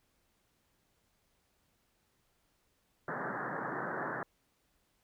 white band-pass noise, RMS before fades -38 dBFS, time 3.08-4.23 s, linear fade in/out 2 ms, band 120 to 1800 Hz, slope 96 dB/octave, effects pink hiss -75 dBFS RMS until 5.03 s

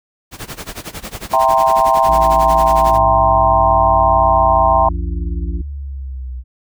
pink noise with tremolo, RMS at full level -26 dBFS, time 0.31-2.99 s, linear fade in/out 50 ms, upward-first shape sine, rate 11 Hz, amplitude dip 90%
sine chord, C dominant seventh, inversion first, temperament equal, 659.3 / 784 / 932.3 / 1046.5 Hz, E5 / G5 / Bb5 / C6, 0 / 0 / 0 / 0 cents, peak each -15 dBFS, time 1.33-4.89 s, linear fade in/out 5 ms
harmonic tone, 57 Hz, A#1, 38 cents flat, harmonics 1 / 3 / 5 / 6, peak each -19 / -29 / -33 / -35 dBFS, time 2.08-5.62 s, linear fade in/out 10 ms
sine linear sweep, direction down, 107.8 to 61.5 Hz, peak -23 dBFS, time 2.9-6.44 s, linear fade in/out 50 ms
effects none

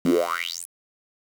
10% pulse tone with high-pass filter sweep, 85 Hz, F2, 46 cents flat, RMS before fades -24 dBFS, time 0.05-0.66 s, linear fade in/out 5 ms, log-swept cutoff 200 to 11000 Hz, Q 8.9, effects 7-bit

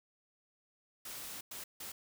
white noise bursts at uneven times, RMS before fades -45 dBFS, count 3, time 1.05-1.41 / 1.51-1.64 / 1.8-1.92 s, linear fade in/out 5 ms, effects none

